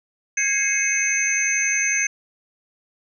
sine tone cluster, 1646 / 2097 / 2188 / 2549 / 6220 Hz, G#6 / C7 / C#7 / D#7 / G8, -16 / +3 / -23 / +41 / -14 cents, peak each -26 / -28 / -25 / -26 / -22 dBFS, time 0.37-2.07 s, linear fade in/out 5 ms, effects none

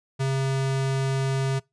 square tone, 134.6 Hz, C3, 49 cents sharp, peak -23 dBFS, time 0.19-1.6 s, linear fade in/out 20 ms, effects noise-tail reverb RT60 0.2 s tail -23 dB re dry + resampled to 22050 Hz

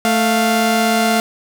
sawtooth tone pair together, 220.6 / 698.5 Hz, A3 / F5, +5 / 0 cents, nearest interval octave + minor sixth, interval 1995 cents, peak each -12 dBFS, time 0.05-1.2 s, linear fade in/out 0 ms, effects none

